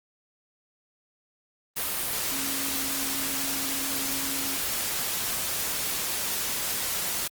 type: tone in noise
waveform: sine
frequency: 272.2 Hz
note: C#4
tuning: 31 cents flat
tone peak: -37 dBFS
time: 2.31-4.57 s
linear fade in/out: 10 ms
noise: white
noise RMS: -29 dBFS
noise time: 1.76-7.28 s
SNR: -11 dB
effects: Opus 32 kbps